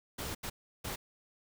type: noise bursts at uneven times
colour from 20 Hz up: pink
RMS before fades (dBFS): -39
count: 3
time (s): 0.18-0.35 / 0.43-0.5 / 0.84-0.96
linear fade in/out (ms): 10
effects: none